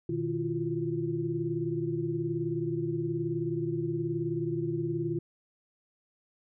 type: tone cluster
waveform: sine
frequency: 121.9 / 154.3 / 340.3 / 359.2 Hz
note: B2 / D#3 / F4 / F4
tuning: -22 / -14 / -45 / +49 cents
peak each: -37 / -34 / -31 / -38 dBFS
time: 0.09-5.19 s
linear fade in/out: 5 ms
effects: none